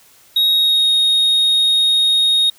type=tone with pitch glide; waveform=triangle; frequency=3779 to 3731 Hz; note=A#7 to A#7; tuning=+23 to +1 cents; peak=-10 dBFS; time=0.36-2.5 s; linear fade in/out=5 ms; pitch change=-22 cents; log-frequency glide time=0.46-0.91 s; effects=white hiss -49 dBFS RMS until 2.58 s